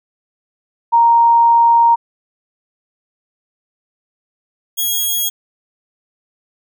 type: tone pair in turn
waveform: sine / 5% pulse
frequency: 932.3 / 3301 Hz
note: A#5 / G#7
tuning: 0 / -11 cents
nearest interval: octave + minor seventh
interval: 2189 cents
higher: second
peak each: -7 dBFS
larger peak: neither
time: 0.92-1.96 / 4.77-5.3 s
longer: first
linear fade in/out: 20 ms
effects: none